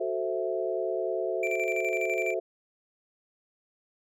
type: chord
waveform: sine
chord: F# half-diminished seventh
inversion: none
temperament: equal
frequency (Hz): 370 / 440 / 523.3 / 659.3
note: F#4 / A4 / C5 / E5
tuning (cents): 0 / 0 / 0 / 0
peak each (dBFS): -32 / -33 / -34 / -32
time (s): 0-2.4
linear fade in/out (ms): 10
type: tone with tremolo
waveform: triangle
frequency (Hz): 2349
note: D7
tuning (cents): 0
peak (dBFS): -27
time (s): 1.43-2.34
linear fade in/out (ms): 2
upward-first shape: square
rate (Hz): 12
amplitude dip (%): 60
effects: none